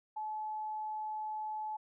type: tone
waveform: sine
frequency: 860 Hz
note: A5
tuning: 40 cents flat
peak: -36 dBFS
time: 0.16-1.77 s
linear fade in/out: 10 ms
effects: none